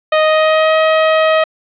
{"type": "tone with pitch glide", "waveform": "sawtooth", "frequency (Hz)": [622.3, 633.2], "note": ["D#5", "D#5"], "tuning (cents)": [0, 30], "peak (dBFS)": -5, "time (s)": [0.12, 1.44], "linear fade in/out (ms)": 5, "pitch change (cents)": 30, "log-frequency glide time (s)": [0.22, 0.76], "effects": ["resampled to 8000 Hz", "7-bit"]}